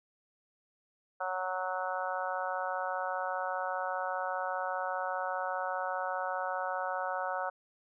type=harmonic tone; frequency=185 Hz; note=F#3; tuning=in tune; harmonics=3 / 4 / 5 / 6 / 7 / 8; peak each=-38 / -37 / -39 / -43 / -39 / -40 dBFS; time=1.2-7.5 s; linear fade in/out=10 ms; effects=none